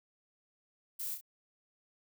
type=noise with echo; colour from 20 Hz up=violet; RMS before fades=-39 dBFS; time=0.99-1.15 s; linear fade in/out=10 ms; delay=31 ms; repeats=2; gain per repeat=-6 dB; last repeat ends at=1.212 s; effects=none